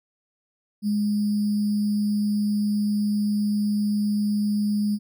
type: tone with sample-and-hold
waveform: sine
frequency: 207.7 Hz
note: G#3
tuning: in tune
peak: -20 dBFS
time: 0.82-4.99 s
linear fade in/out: 50 ms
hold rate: 4900 Hz
effects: none